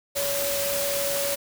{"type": "tone in noise", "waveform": "sine", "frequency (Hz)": 564, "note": "C#5", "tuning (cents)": 30, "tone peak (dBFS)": -27, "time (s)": [0.15, 1.36], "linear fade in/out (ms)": 20, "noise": "white", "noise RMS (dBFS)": -28, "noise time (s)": [0.15, 1.36], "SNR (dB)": -2, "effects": []}